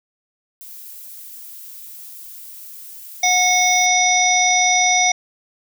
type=noise; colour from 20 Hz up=violet; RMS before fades=-37 dBFS; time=0.61-3.86 s; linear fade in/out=0 ms
type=harmonic tone; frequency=729 Hz; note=F#5; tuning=26 cents flat; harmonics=1 / 3 / 5 / 7 / 8; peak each=-18 / -18 / -24 / -28 / -17 dBFS; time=3.23-5.12 s; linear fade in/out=5 ms
effects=none